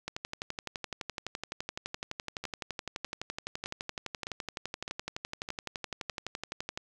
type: two click trains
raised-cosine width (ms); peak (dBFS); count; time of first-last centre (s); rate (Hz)
0.2; -20 / -18; 7 / 80; 2.44-6.099 / 0.08-6.775; 1.64 / 11.8
effects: none